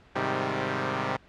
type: chord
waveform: 5% pulse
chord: Ab major seventh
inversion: none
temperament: equal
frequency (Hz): 103.83 / 130.81 / 155.56 / 196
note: Ab2 / C3 / Eb3 / G3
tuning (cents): 0 / 0 / 0 / 0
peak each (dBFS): -23 / -19 / -23 / -21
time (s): 0.15-1.17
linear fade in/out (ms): 10
effects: pink hiss -56 dBFS RMS until 1.28 s + low-pass 3000 Hz 12 dB/octave